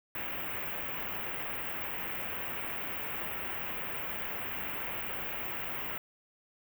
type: band-stop noise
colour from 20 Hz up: white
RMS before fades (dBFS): -37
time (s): 0.15-5.98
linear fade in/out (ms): 2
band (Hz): 2900 to 16000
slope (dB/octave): 48
effects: none